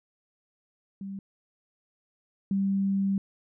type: tone pair in turn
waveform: sine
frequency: 195.8 / 195.8 Hz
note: G3 / G3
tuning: -2 / -2 cents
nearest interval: unison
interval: 0 cents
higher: neither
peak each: -34 / -23 dBFS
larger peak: second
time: 1.01-1.19 / 2.51-3.18 s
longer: second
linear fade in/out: 2 ms
effects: none